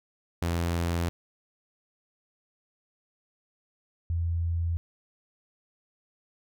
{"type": "tone pair in turn", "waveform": ["sawtooth", "sine"], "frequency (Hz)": [85.2, 84.27], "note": ["F2", "E2"], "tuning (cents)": [-42, 39], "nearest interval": "unison", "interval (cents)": 19, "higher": "first", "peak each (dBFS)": [-22, -25], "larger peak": "first", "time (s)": [[0.42, 1.09], [4.1, 4.77]], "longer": "neither", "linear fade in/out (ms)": 0, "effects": []}